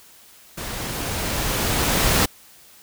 pink noise with level ramp, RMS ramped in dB -31 to -17 dBFS, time 0.57-2.26 s, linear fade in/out 10 ms, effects white hiss -49 dBFS RMS until 2.82 s

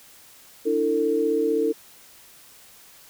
sine chord, D suspended second, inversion none, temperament equal with one note detuned, 293.7 / 329.6 / 449 Hz, D4 / E4 / A4, 0 / 0 / +35 cents, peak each -27 / -26 / -21 dBFS, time 0.65-1.73 s, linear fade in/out 20 ms, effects white hiss -50 dBFS RMS until 3.09 s

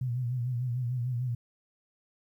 sine tone with vibrato, 123.47 Hz, B2, in tune, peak -28 dBFS, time 0.01-1.35 s, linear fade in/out 5 ms, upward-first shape sine, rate 6.7 Hz, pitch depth 76 cents each way, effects 11-bit

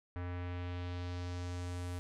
square tone with low-pass filter sweep, 88.8 Hz, F2, 29 cents sharp, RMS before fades -40 dBFS, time 0.16-1.99 s, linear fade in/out 0 ms, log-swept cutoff 1800 to 11000 Hz, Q 1.4, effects none

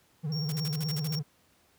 triangle tone with vibrato, 152.3 Hz, D#3, 37 cents flat, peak -27 dBFS, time 0.23-1.23 s, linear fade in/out 20 ms, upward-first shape sine, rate 16 Hz, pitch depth 130 cents each way
triangle tone with tremolo, 5530 Hz, F8, 18 cents flat, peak -33 dBFS, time 0.32-1.19 s, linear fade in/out 2 ms, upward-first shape triangle, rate 3.8 Hz, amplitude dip 70%
white noise bursts, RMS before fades -40 dBFS, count 9, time 0.49-1.153 s, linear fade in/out 0 ms, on 31 ms, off 48 ms
effects pink hiss -65 dBFS RMS until 1.78 s + high-pass 80 Hz 12 dB/octave

